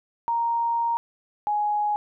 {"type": "tone pair in turn", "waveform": "sine", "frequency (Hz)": [932.3, 834.7], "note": ["A#5", "G#5"], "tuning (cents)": [0, 9], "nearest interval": "major second", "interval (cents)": 191, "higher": "first", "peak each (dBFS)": -21, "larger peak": "neither", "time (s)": [[0.28, 0.97], [1.47, 1.96]], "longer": "first", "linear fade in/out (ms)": 0, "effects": []}